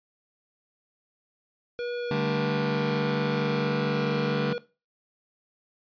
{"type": "tone with vibrato", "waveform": "square", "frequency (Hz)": 480.7, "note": "B4", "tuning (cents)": -47, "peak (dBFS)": -30, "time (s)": [1.79, 4.58], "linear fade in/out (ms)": 0, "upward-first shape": "sine", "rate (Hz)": 1.6, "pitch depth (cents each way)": 10}
{"type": "chord", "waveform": "sawtooth", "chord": "D suspended fourth", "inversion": "none", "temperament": "just", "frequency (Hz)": [146.83, 195.78, 220.2], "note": ["D3", "G3", "A3"], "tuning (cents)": [0, -2, 2], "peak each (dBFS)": [-24, -28, -27], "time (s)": [2.11, 4.53], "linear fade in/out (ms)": 2}
{"effects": ["noise-tail reverb RT60 0.3 s tail -18 dB re dry", "resampled to 11025 Hz"]}